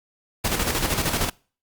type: noise with tremolo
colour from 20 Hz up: pink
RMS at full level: -22 dBFS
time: 0.44-1.3 s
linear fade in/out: 10 ms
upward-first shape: square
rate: 13 Hz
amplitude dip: 50%
effects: noise-tail reverb RT60 0.4 s tail -25 dB re dry + Opus 48 kbps